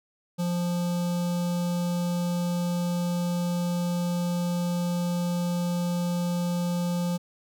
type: tone with notch filter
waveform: square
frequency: 175 Hz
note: F3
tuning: 4 cents sharp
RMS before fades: -27 dBFS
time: 0.38-7.18 s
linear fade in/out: 20 ms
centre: 1900 Hz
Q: 0.97
effects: none